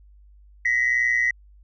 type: tone pair together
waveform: sine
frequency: 1891 / 2013 Hz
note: A#6 / B6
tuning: +24 / +33 cents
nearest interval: minor second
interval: 109 cents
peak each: -20 / -20 dBFS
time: 0.65-1.31 s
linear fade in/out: 5 ms
effects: tanh soft clip ceiling -13 dBFS + added 50 Hz sine -48 dBFS peak until 1.63 s